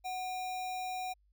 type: tone with sample-and-hold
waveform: sine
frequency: 740 Hz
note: F#5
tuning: in tune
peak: -35 dBFS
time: 0.04-1.14 s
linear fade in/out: 20 ms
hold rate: 3150 Hz
effects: added 50 Hz sine -66 dBFS peak until 1.32 s